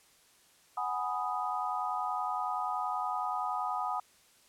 sine chord, G# minor seventh, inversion third, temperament equal, 740 / 830.6 / 987.8 / 1244.5 Hz, F#5 / G#5 / B5 / D#6, 0 / 0 / 0 / 0 cents, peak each -36 / -37 / -38 / -35 dBFS, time 0.77-4 s, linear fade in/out 5 ms, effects white hiss -63 dBFS RMS until 4.48 s + low-pass 11000 Hz 12 dB/octave

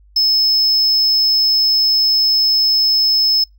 triangle tone, 5210 Hz, E8, 21 cents flat, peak -10 dBFS, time 0.16-3.44 s, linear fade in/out 5 ms, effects noise-tail reverb RT60 0.2 s tail -26 dB re dry + added 50 Hz sine -45 dBFS peak until 3.58 s

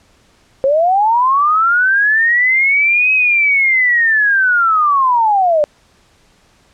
sine linear two-way sweep, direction up then down, 523.3 to 2557 to 578 Hz, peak -9 dBFS, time 0.64-5.64 s, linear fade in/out 0 ms, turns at 3.13 s, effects pink hiss -52 dBFS RMS until 6.73 s + low-pass 8000 Hz 12 dB/octave

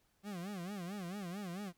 40% pulse tone with vibrato, 188.6 Hz, F#3, 33 cents sharp, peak -40 dBFS, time 0.23-1.73 s, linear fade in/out 50 ms, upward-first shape sine, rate 4.5 Hz, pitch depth 180 cents each way, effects pink hiss -75 dBFS RMS until 1.77 s

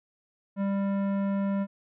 sine tone with tanh clipping, 197.7 Hz, G3, 15 cents sharp, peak -27 dBFS, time 0.56-1.67 s, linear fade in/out 50 ms, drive 15 dB, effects none

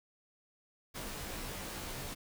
pink noise with comb filter, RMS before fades -42 dBFS, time 0.94-2.15 s, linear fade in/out 20 ms, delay 18 ms, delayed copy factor -0.95, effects none

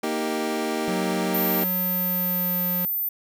25% pulse chord, Eb major, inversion second, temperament equal, 233.1 / 311.1 / 392 Hz, Bb3 / Eb4 / G4, 0 / 0 / 0 cents, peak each -25 dBFS, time 0.03-1.64 s, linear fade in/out 5 ms
square tone with pitch glide, 185 to 179.32 Hz, F#3 to F3, 0 to +46 cents, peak -28 dBFS, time 0.88-2.85 s, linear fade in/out 0 ms, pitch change -54 cents, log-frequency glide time 1.29-2.61 s
sine tone, 14080 Hz, A9, in tune, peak -23 dBFS, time 1.34-3.09 s, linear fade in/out 5 ms
effects none

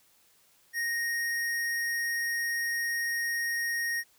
square tone, 1864.7 Hz, A#6, in tune, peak -29 dBFS, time 0.73-4.04 s, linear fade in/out 50 ms, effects white hiss -64 dBFS RMS until 4.18 s

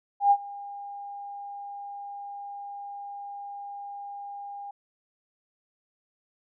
sine tone with ADSR envelope, 807 Hz, G#5, 50 cents flat, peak -14 dBFS, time 0.2-4.71 s, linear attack 110 ms, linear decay 58 ms, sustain -22 dB, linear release 5 ms, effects none

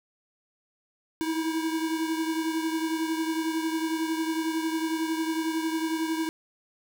square beating tone pair, 320 / 331 Hz, D#4 / E4, +49 / +7 cents, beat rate 11 Hz, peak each -28 / -34 dBFS, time 1.21-6.29 s, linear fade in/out 0 ms, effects none

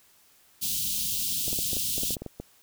white band-stop noise, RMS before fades -29 dBFS, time 0.61-2.16 s, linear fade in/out 20 ms, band 260 to 2900 Hz, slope 48 dB/octave
clicks, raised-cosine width 2 ms, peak -22 dBFS, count 12, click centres 1.481 / 1.53 / 1.589 / 1.732 / 1.768 / 1.981 / 2.034 / 2.107 / 2.168 / 2.22 / 2.263 / 2.4 s
effects white hiss -60 dBFS RMS until 2.62 s

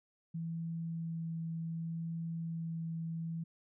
sine tone with vibrato, 164.81 Hz, E3, in tune, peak -36 dBFS, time 0.34-3.44 s, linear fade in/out 10 ms, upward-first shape sine, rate 0.67 Hz, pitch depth 8 cents each way, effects none

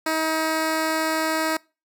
10% pulse tone, 317.8 Hz, D#4, 37 cents sharp, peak -13 dBFS, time 0.06-1.57 s, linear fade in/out 5 ms, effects noise-tail reverb RT60 0.3 s tail -24 dB re dry

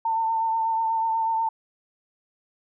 sine tone with vibrato, 900 Hz, A5, 39 cents sharp, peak -21 dBFS, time 0.05-1.49 s, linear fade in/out 5 ms, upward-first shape sine, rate 8.2 Hz, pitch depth 23 cents each way, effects none

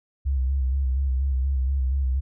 sine tone with vibrato, 66.4 Hz, C2, 26 cents sharp, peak -20 dBFS, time 0.25-2.21 s, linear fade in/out 20 ms, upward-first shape square, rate 4.2 Hz, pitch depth 51 cents each way, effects none

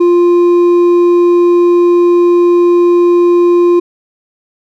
sine tone with hard clipping, 349.2 Hz, F4, in tune, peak -6 dBFS, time 0-3.8 s, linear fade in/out 10 ms, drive 4 dB, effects none

